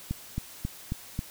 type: click train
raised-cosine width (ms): 5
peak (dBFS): -17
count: 5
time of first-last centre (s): 0.11-1.191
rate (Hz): 3.7
effects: white hiss -47 dBFS RMS until 1.3 s